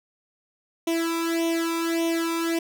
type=tone with flanger; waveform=sawtooth; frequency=332 Hz; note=E4; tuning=12 cents sharp; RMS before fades=-25 dBFS; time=0.87-2.59 s; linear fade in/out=5 ms; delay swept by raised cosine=0.32 to 0.84 ms; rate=1.7 Hz; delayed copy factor=+0.9; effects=none